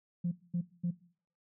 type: tone bursts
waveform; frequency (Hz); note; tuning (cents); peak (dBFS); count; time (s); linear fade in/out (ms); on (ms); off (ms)
sine; 174.61; F3; 0; -28; 3; 0.24-0.911; 10; 77; 220
effects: noise-tail reverb RT60 0.5 s tail -19 dB re dry + tanh soft clip ceiling -25 dBFS